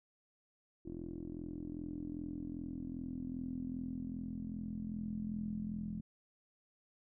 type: tone with low-pass filter sweep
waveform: 10% pulse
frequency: 42.55 Hz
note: F1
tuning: 44 cents flat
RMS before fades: -42 dBFS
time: 0.85-6.01 s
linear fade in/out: 10 ms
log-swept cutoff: 340 to 200 Hz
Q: 8.8
effects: none